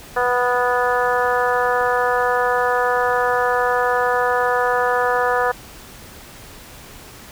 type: harmonic tone with a mistuned harmonic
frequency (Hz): 246.9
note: B3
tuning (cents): 0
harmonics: 2 / 3 / 4 / 5 / 6 / 7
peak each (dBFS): -20 / -22 / -23 / -24 / -25 / -25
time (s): 0.16-5.52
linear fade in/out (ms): 10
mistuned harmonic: 6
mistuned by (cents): -18
effects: pink hiss -40 dBFS RMS until 7.31 s